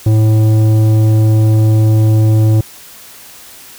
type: tone with tanh clipping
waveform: sine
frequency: 109 Hz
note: A2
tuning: 16 cents flat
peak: -8 dBFS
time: 0.06-2.61 s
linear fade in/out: 5 ms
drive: 11 dB
effects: white hiss -36 dBFS RMS until 3.78 s